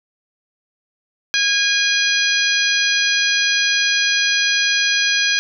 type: harmonic tone with a mistuned harmonic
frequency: 819 Hz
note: G#5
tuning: 24 cents flat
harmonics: 2 / 3 / 4 / 5 / 6 / 7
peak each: -19 / -21 / -22 / -23 / -24 / -24 dBFS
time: 1.34-5.39 s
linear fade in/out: 0 ms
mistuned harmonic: 7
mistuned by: +68 cents
effects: none